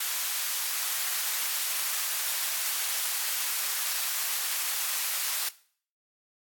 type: high-pass noise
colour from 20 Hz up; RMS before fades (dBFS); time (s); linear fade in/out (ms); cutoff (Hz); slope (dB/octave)
white; -30; 0-5.49; 5; 1000; 12
effects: noise-tail reverb RT60 0.5 s tail -18 dB re dry + AAC 64 kbps